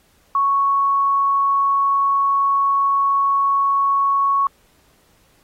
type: tone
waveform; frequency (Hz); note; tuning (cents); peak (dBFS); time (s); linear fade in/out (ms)
sine; 1108.7; C#6; 0; -14; 0.35-4.47; 2
effects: pink hiss -58 dBFS RMS until 5.43 s + AAC 48 kbps